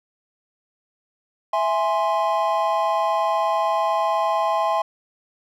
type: chord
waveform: triangle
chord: E augmented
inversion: none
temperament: equal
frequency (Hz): 659.3 / 830.6 / 1046.5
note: E5 / G#5 / B#5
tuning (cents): 0 / 0 / 0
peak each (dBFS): -21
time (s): 1.53-4.82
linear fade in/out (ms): 5
effects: none